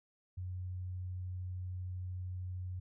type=tone; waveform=sine; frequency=91.3 Hz; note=F#2; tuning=23 cents flat; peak=-38 dBFS; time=0.37-2.8 s; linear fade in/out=10 ms; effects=none